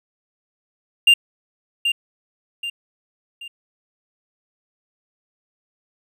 triangle tone with echo, 2794 Hz, F7, in tune, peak -7 dBFS, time 1.07-1.14 s, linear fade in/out 5 ms, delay 780 ms, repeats 3, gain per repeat -8 dB, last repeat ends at 3.48 s, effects none

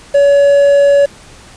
triangle tone with quantisation, 566 Hz, C#5, 36 cents sharp, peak -3 dBFS, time 0.14-1.06 s, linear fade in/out 10 ms, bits 5, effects pink hiss -38 dBFS RMS until 1.56 s + resampled to 22050 Hz

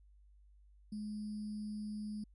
sine tone with sample-and-hold, 211.1 Hz, G#3, 29 cents sharp, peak -39 dBFS, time 0.92-2.24 s, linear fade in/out 5 ms, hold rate 4900 Hz, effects added 50 Hz sine -60 dBFS peak until 2.34 s + resampled to 24000 Hz

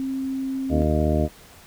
sine tone, 266.3 Hz, C4, 31 cents sharp, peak -24 dBFS, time 0-0.82 s, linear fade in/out 0 ms
harmonic tone, 76.7 Hz, D#2, 24 cents flat, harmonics 1 / 2 / 3 / 4 / 5 / 6 / 8 / 9, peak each -22 / -26 / -26 / -27 / -29 / -32 / -26 / -33 dBFS, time 0.69-1.29 s, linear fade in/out 50 ms
effects pink hiss -48 dBFS RMS until 1.66 s

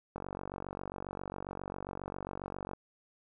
click train, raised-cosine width 1 ms, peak -25 dBFS, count 123, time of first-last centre 0.16-2.734 s, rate 47.4 Hz, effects none

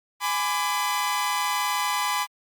sawtooth chord, G# diminished, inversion none, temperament equal with one note detuned, 830.6 / 1003.9 / 1174.7 Hz, G#5 / B5 / D6, 0 / +28 / 0 cents, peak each -26 / -22 / -26 dBFS, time 0.2-2.27 s, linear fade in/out 50 ms, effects Opus 48 kbps

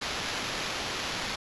white noise with sample-and-hold, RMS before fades -33 dBFS, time 0.01-1.36 s, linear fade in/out 10 ms, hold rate 8820 Hz, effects resampled to 24000 Hz

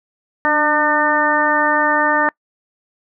harmonic tone with a mistuned harmonic, 301 Hz, D4, 43 cents sharp, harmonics 1 / 2 / 3 / 4 / 5 / 6, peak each -23 / -21 / -18 / -20 / -23 / -18 dBFS, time 0.45-2.29 s, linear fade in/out 0 ms, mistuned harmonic 1, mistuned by -38 cents, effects noise-tail reverb RT60 0.1 s tail -26 dB re dry

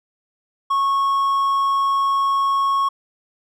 triangle tone, 1100 Hz, C#6, 14 cents flat, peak -14 dBFS, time 0.7-2.89 s, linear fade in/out 10 ms, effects none

